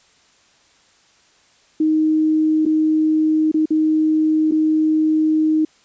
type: tone with dropouts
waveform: sine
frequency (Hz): 312.1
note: D#4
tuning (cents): +5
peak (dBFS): -13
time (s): 1.8-5.65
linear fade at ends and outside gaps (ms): 5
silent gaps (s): 2.654-2.661 / 3.516-3.542 / 3.657-3.705 / 4.512-4.519
effects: white hiss -55 dBFS RMS until 5.84 s + resampled to 16000 Hz